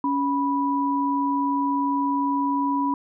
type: tone pair together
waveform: sine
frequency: 279.9 / 983 Hz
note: C#4 / B5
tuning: +17 / -8 cents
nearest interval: octave + minor seventh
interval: 2175 cents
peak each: -23 dBFS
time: 0.04-2.94 s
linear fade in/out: 2 ms
effects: none